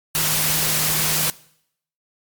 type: tone in noise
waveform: sine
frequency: 155.56 Hz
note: D#3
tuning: in tune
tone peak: -29 dBFS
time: 0.15-1.3 s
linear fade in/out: 0 ms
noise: white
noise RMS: -20 dBFS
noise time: 0.15-1.3 s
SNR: -12 dB
effects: noise-tail reverb RT60 0.7 s tail -21 dB re dry + MP3 96 kbps